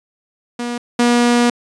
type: tone pair in turn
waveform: sawtooth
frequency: 240.2 / 240.2 Hz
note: B3 / B3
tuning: -48 / -48 cents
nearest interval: unison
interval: 0 cents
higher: neither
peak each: -17 / -7 dBFS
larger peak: second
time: 0.59-0.78 / 0.99-1.5 s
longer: second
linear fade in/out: 5 ms
effects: resampled to 22050 Hz